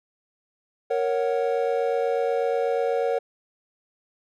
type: chord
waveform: triangle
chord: F# major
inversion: first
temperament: equal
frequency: 466.2 / 554.4 / 740 Hz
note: A#4 / C#5 / F#5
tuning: 0 / 0 / 0 cents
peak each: -22 / -24 / -27 dBFS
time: 0.9-3.19 s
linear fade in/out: 10 ms
effects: none